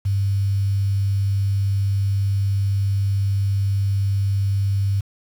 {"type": "tone with quantisation", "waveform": "sine", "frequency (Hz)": 98.7, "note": "G2", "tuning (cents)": 12, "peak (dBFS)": -17, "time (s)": [0.05, 5.01], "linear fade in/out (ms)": 10, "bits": 7, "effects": []}